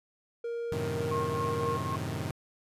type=tone; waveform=triangle; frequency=468.6 Hz; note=A#4; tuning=9 cents sharp; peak=-30 dBFS; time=0.44-1.77 s; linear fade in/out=5 ms
type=chord; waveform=sawtooth; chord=F# diminished seventh; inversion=none; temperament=equal; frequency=92.5 / 110 / 130.81 / 155.56 Hz; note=F#2 / A2 / C3 / Eb3; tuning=0 / 0 / 0 / 0 cents; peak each=-34 dBFS; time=0.72-2.31 s; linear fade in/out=0 ms
type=tone with tremolo; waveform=sine; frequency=1078 Hz; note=C#6; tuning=49 cents flat; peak=-30 dBFS; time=1.11-1.96 s; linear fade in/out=5 ms; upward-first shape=triangle; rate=3.8 Hz; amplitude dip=60%
effects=resampled to 32000 Hz